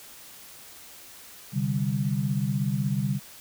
sine chord, C suspended second, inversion none, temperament just, 130.81 / 147.16 / 196.22 Hz, C3 / D3 / G3, 0 / +4 / +2 cents, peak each -28 dBFS, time 1.52-3.2 s, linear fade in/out 50 ms, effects white hiss -47 dBFS RMS until 3.4 s

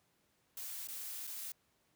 blue noise with dropouts, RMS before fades -44 dBFS, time 0.57-1.52 s, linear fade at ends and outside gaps 2 ms, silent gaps 0.873-0.885 / 1.27-1.274 s, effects pink hiss -75 dBFS RMS until 1.95 s + high-pass 80 Hz 12 dB/octave

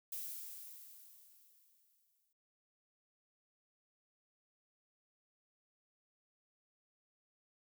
violet noise with exponential decay, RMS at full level -42 dBFS, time 0.12-2.33 s, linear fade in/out 5 ms, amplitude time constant 480 ms, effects none

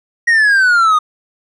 triangle exponential sweep, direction down, 1900 to 1221 Hz, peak -6 dBFS, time 0.27-0.99 s, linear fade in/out 10 ms, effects resampled to 24000 Hz

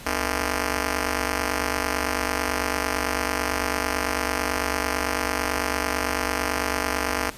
5% pulse ring-modulated tone, 185 Hz, F#3, in tune, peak -9 dBFS, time 0.06-7.3 s, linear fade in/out 5 ms, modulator 117 Hz, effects pink hiss -42 dBFS RMS until 7.37 s + resampled to 32000 Hz

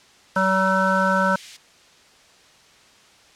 white high-pass noise, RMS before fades -37 dBFS, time 0.35-1.57 s, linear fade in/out 10 ms, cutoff 2000 Hz, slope 24 dB/octave
harmonic tone, 190 Hz, F#3, 46 cents sharp, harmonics 1 / 3 / 5 / 7 / 8, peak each -23 / -23 / -23 / -23 / -23 dBFS, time 0.36-1.36 s, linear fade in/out 5 ms
effects white hiss -52 dBFS RMS until 3.35 s + low-pass 6000 Hz 12 dB/octave

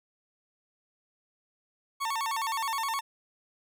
40% pulse tone with vibrato, 1000 Hz, B5, 21 cents sharp, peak -28 dBFS, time 2-3.01 s, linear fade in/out 20 ms, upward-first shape square, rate 9.6 Hz, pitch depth 180 cents each way, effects none

